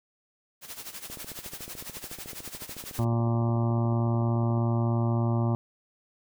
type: noise with tremolo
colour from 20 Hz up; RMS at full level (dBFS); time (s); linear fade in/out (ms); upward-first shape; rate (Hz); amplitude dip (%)
white; -38; 0.61-3.05; 50; sine; 12; 75
type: click train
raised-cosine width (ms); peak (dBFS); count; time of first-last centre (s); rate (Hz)
2; -30; 49; 1.1-4.578; 13.8
type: harmonic tone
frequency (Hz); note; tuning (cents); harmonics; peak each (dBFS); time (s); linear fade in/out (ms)
116.54; A#2; 0; 1 / 2 / 3 / 5 / 6 / 7 / 8 / 9 / 10; -24 / -30 / -34 / -38 / -40 / -41 / -42 / -43 / -44; 2.99-5.55; 0
effects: none